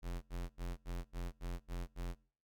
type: tone bursts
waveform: square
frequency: 43.65 Hz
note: F1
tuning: in tune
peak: -39 dBFS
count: 8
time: 0.02-2.152 s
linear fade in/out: 50 ms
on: 200 ms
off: 76 ms
effects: noise-tail reverb RT60 0.5 s tail -25 dB re dry